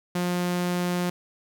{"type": "tone", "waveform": "sawtooth", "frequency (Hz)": 177.5, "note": "F3", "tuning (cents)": 28, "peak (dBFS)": -20, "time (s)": [0.15, 1.1], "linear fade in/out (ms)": 5, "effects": []}